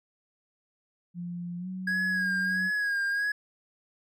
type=tone with pitch glide; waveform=sine; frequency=174.61 to 186.06 Hz; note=F3 to F#3; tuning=0 to +10 cents; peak=-33 dBFS; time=1.14-2.71 s; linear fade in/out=50 ms; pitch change=+110 cents; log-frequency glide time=1.58-1.68 s
type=tone with vibrato; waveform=triangle; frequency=1647 Hz; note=G#6; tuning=15 cents flat; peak=-24 dBFS; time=1.87-3.32 s; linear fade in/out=5 ms; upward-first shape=sine; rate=1.5 Hz; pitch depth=47 cents each way
effects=none